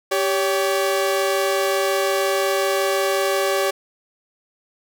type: tone pair together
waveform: sawtooth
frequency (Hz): 392 / 565.2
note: G4 / C#5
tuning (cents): 0 / +34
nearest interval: tritone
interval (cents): 634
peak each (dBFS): -17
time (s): 0.11-3.71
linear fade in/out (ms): 10
effects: none